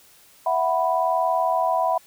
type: chord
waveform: sine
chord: E suspended second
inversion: none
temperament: equal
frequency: 659.3 / 740 / 987.8 Hz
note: E5 / F#5 / B5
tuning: 0 / 0 / 0 cents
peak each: -23 dBFS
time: 0.46-1.98 s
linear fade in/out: 5 ms
effects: white hiss -53 dBFS RMS until 2.06 s

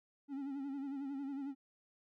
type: tone with vibrato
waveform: triangle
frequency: 276.3 Hz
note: C#4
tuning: 6 cents flat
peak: -37 dBFS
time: 0.28-1.55 s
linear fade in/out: 50 ms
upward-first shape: sine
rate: 11 Hz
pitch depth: 66 cents each way
effects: none

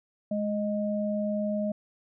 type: tone pair together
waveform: sine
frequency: 209.7 / 621 Hz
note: G#3 / D#5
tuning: +17 / -3 cents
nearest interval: octave + perfect fifth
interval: 1880 cents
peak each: -28 / -30 dBFS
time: 0.31-1.72 s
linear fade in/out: 5 ms
effects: none

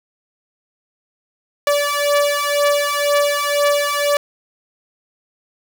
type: beating tone pair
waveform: sawtooth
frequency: 577 / 579 Hz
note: D5 / D5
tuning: -31 / -25 cents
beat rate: 2 Hz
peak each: -14 dBFS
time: 1.67-4.17 s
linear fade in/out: 2 ms
effects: none

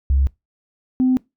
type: tone pair in turn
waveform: sine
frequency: 67.9 / 256.4 Hz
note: C#2 / C4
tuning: -35 / -35 cents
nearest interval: octave + major seventh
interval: 2300 cents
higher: second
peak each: -12 / -12 dBFS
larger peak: neither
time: 0.1-0.27 / 1-1.17 s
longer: neither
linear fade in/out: 0 ms
effects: noise-tail reverb RT60 0.2 s tail -23 dB re dry + tanh soft clip ceiling -9 dBFS

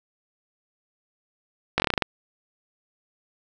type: slowing click train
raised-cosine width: 0.3 ms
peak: -4 dBFS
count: 9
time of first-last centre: 1.78-2.022 s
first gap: 19 ms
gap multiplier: 1.13
effects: none

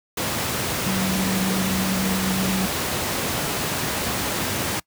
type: tone in noise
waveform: sine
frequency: 189.4 Hz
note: F#3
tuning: 41 cents sharp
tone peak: -22 dBFS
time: 0.86-2.66 s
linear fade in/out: 5 ms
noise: pink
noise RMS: -24 dBFS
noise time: 0.17-4.8 s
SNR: -1 dB
effects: noise-tail reverb RT60 0.1 s tail -24 dB re dry + high-pass 100 Hz 12 dB/octave

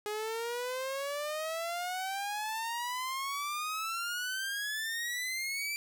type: exponential sweep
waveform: sawtooth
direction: up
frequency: 415.3 to 2349 Hz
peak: -30 dBFS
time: 0.06-5.76 s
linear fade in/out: 0 ms
effects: none

